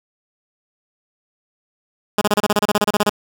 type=tone bursts; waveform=10% pulse; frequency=207.7 Hz; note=G#3; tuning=in tune; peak=-5 dBFS; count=15; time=2.18-3.096 s; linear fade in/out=5 ms; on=34 ms; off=29 ms; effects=none